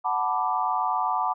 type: chord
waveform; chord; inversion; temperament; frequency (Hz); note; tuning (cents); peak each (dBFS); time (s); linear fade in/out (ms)
sine; B minor seventh; second; equal; 740 / 880 / 987.8 / 1174.7; F#5 / A5 / B5 / D6; 0 / 0 / 0 / 0; -28; 0.04-1.34; 20
effects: none